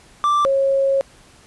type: tone pair in turn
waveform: triangle / sine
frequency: 1174.7 / 545 Hz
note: D6 / C#5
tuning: 0 / -29 cents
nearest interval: octave + minor second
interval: 1329 cents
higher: first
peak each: -12 / -14 dBFS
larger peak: first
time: 0.24-0.45 / 0.45-1.01 s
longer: second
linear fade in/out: 0 ms
effects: pink hiss -49 dBFS RMS until 1.46 s + resampled to 24000 Hz